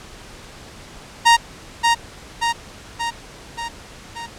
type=tone with echo; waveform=sawtooth; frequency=932.3 Hz; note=A#5; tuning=in tune; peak=-5 dBFS; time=1.25-1.37 s; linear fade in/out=20 ms; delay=580 ms; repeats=5; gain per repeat=-4 dB; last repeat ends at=4.27 s; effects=pink hiss -40 dBFS RMS until 4.38 s + low-pass 8000 Hz 12 dB/octave